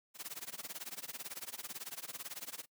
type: noise with tremolo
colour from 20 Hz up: white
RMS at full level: -42 dBFS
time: 0.14-2.66 s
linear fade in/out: 50 ms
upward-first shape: sine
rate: 18 Hz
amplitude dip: 95%
effects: noise-tail reverb RT60 0.1 s tail -23 dB re dry + high-pass 150 Hz 12 dB/octave